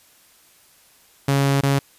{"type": "tone with dropouts", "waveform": "sawtooth", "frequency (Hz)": 138.7, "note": "C#3", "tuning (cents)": 1, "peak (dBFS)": -12, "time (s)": [1.28, 1.79], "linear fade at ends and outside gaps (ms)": 5, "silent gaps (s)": [1.61, 1.632], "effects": ["white hiss -54 dBFS RMS until 1.98 s", "resampled to 32000 Hz"]}